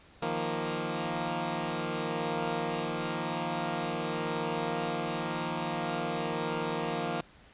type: chord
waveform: 10% pulse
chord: Eb suspended second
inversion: none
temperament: equal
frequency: 155.56 / 174.61 / 233.1 Hz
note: Eb3 / F3 / Bb3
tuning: 0 / 0 / 0 cents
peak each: -27 dBFS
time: 0.22-7.21 s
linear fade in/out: 5 ms
effects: pink hiss -57 dBFS RMS until 7.53 s + resampled to 8000 Hz